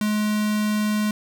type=tone with notch filter; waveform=square; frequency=211.5 Hz; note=G#3; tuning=32 cents sharp; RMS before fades=-22 dBFS; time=0.01-1.11 s; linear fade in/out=2 ms; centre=550 Hz; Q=1.4; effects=none